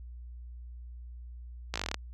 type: slowing click train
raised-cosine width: 0.2 ms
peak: -14 dBFS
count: 10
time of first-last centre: 1.74-1.944 s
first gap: 17 ms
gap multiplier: 1.07
effects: added 60 Hz sine -42 dBFS peak until 2.13 s